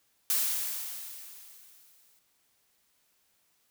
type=noise with exponential decay; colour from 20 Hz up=blue; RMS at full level=-26 dBFS; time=0.3-2.19 s; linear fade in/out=1 ms; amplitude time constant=410 ms; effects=white hiss -71 dBFS RMS until 3.7 s